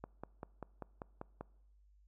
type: click train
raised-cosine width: 1 ms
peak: -29 dBFS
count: 8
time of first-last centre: 0.04-1.41 s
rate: 5.11 Hz
effects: noise-tail reverb RT60 0.9 s tail -23 dB re dry + added 50 Hz sine -63 dBFS peak until 2.07 s